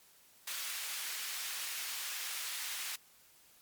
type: high-pass noise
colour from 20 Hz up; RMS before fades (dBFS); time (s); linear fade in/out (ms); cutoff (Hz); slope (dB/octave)
pink; -40; 0.47-2.96; 5; 1900; 12
effects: white hiss -63 dBFS RMS until 3.61 s + MP3 96 kbps